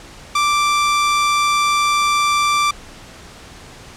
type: tone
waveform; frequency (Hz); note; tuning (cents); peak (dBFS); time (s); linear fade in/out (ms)
sawtooth; 1174.7; D6; 0; -10; 0.35-2.71; 5
effects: pink hiss -39 dBFS RMS until 3.96 s + low-pass 8000 Hz 12 dB/octave